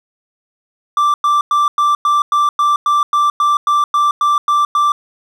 triangle tone bursts, 1174 Hz, D6, 1 cent flat, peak -8 dBFS, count 15, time 0.97-4.92 s, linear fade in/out 2 ms, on 170 ms, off 100 ms, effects none

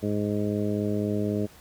harmonic tone, 103.83 Hz, G#2, in tune, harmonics 1 / 2 / 3 / 4 / 5 / 6, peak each -31 / -28 / -31 / -31 / -37 / -36 dBFS, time 0.02-1.47 s, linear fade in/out 20 ms, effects pink hiss -52 dBFS RMS until 1.6 s

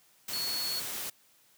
sine tone in noise, 4374 Hz, C#8, 24 cents flat, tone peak -32 dBFS, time 0.33-0.8 s, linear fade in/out 5 ms, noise white, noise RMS -37 dBFS, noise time 0.28-1.1 s, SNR +2 dB, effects white hiss -64 dBFS RMS until 1.57 s + high-pass 80 Hz 12 dB/octave

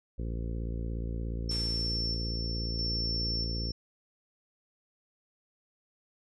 harmonic tone, 57 Hz, A#1, 38 cents flat, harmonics 1 / 2 / 3 / 4 / 5 / 6 / 7 / 8 / 9, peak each -33 / -39 / -43 / -45 / -47 / -49 / -50 / -51 / -52 dBFS, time 0.18-3.72 s, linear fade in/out 10 ms
sine tone with tremolo, 5410 Hz, E8, 44 cents sharp, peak -31 dBFS, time 1.49-3.72 s, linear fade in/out 5 ms, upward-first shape square, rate 0.77 Hz, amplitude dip 45%
white noise with exponential decay, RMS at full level -43 dBFS, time 1.51-2.66 s, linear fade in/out 0 ms, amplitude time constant 250 ms
effects resampled to 24000 Hz

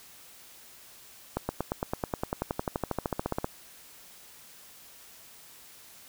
accelerating click train, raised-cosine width 1 ms, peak -14 dBFS, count 25, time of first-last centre 1.37-3.444 s, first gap 120 ms, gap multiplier 0.97, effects white hiss -52 dBFS RMS until 6.08 s

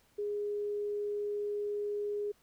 sine tone, 412.9 Hz, G#4, 10 cents flat, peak -32 dBFS, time 0.18-2.32 s, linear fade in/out 10 ms, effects pink hiss -68 dBFS RMS until 2.42 s

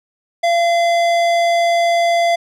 sine tone with tanh clipping, 684 Hz, F5, 36 cents flat, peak -14 dBFS, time 0.43-2.36 s, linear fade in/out 10 ms, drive 17 dB, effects none

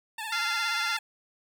15% pulse tone with vibrato, 877 Hz, A5, 6 cents flat, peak -27 dBFS, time 0.18-0.99 s, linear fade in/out 5 ms, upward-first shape triangle, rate 17 Hz, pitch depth 84 cents each way
harmonic tone, 693 Hz, F5, 14 cents flat, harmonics 2 / 3 / 4 / 5 / 6 / 7 / 8 / 9, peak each -30 / -33 / -39 / -37 / -39 / -39 / -40 / -45 dBFS, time 0.32-0.97 s, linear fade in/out 5 ms
effects none

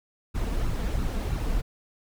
brown noise with flanger, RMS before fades -27 dBFS, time 0.34-1.62 s, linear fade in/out 20 ms, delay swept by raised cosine 0.73 to 4.53 ms, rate 3 Hz, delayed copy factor +0.6, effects none

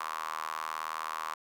sawtooth tone with high-pass filter, 79 Hz, D#2, 27 cents sharp, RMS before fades -37 dBFS, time 0-1.34 s, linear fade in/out 5 ms, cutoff 1100 Hz, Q 6.1, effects none

